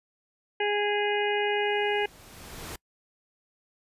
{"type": "harmonic tone", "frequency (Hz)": 413, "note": "G#4", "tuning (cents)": -10, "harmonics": [1, 2, 4, 5, 6, 7], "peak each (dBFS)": [-27, -30, -33, -34, -35, -35], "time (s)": [0.6, 2.06], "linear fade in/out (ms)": 5}
{"type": "noise with exponential growth", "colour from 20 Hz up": "pink", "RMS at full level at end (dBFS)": -37, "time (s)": [1.15, 2.76], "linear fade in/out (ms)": 5, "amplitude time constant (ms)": 350}
{"effects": ["noise-tail reverb RT60 0.1 s tail -26 dB re dry", "resampled to 32000 Hz"]}